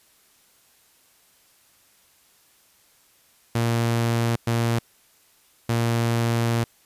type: tone bursts at uneven times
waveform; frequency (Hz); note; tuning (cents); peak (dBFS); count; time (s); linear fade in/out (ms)
sawtooth; 116.54; A#2; 0; -16; 3; 3.55-4.36 / 4.47-4.79 / 5.69-6.64; 5
effects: white hiss -59 dBFS RMS until 6.85 s + resampled to 32000 Hz